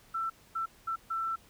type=tone bursts at uneven times; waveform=sine; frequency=1336 Hz; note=E6; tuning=23 cents sharp; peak=-30 dBFS; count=4; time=0.14-0.3 / 0.55-0.66 / 0.87-0.96 / 1.1-1.36 s; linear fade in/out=10 ms; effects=pink hiss -60 dBFS RMS until 1.49 s